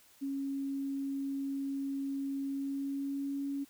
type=tone with pitch glide; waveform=sine; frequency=275 to 279.2 Hz; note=C#4 to C#4; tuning=-14 to +13 cents; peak=-33 dBFS; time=0.21-3.65 s; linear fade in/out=20 ms; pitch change=+27 cents; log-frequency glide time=2.47-3.45 s; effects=white hiss -62 dBFS RMS until 3.69 s